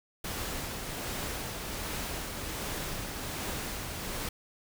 pink noise with tremolo, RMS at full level -35 dBFS, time 0.24-4.29 s, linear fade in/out 5 ms, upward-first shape triangle, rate 1.3 Hz, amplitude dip 35%, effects none

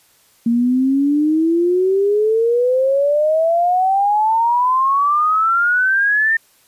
sine exponential sweep, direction up, 230.2 to 1823 Hz, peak -12 dBFS, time 0.46-6.37 s, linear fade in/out 5 ms, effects white hiss -54 dBFS RMS until 6.67 s + resampled to 32000 Hz

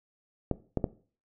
clicks, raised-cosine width 2 ms, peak -13 dBFS, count 3, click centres 0.513 / 0.773 / 0.842 s, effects noise-tail reverb RT60 0.4 s tail -17 dB re dry

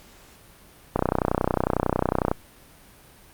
click train, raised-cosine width 1 ms, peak -6 dBFS, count 43, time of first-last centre 0.96-2.315 s, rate 31 Hz, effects pink hiss -51 dBFS RMS until 3.33 s + Opus 48 kbps

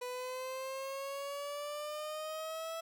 30% pulse exponential sweep, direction up, 493.9 to 659.3 Hz, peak -36 dBFS, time 0.01-2.81 s, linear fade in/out 10 ms, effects none

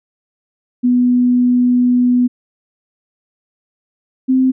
sine tone pair in turn, 246.9 / 259.8 Hz, B3 / C4, 0 / -12 cents, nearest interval minor second, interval 88 cents, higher second, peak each -9 dBFS, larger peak neither, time 0.83-2.28 / 4.28-4.52 s, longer first, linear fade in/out 20 ms, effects none

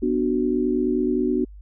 sine chord, B minor, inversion none, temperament just, 246.9 / 296.3 / 370.4 Hz, B3 / D4 / F#4, 0 / +15 / +2 cents, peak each -23 / -24 / -23 dBFS, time 0.02-1.45 s, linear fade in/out 10 ms, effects added 50 Hz sine -39 dBFS peak until 1.61 s

